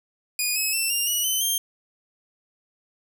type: tone with pitch steps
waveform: 10% pulse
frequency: 2461 / 2568 / 2681 / 2798 / 2920 / 3047 / 3180 Hz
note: D#7 / E7 / E7 / F7 / F#7 / G7 / G7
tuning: -20 / -46 / +29 / +3 / -24 / -50 / +24 cents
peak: -14 dBFS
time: 0.39-1.58 s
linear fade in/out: 2 ms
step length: 170 ms
effects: none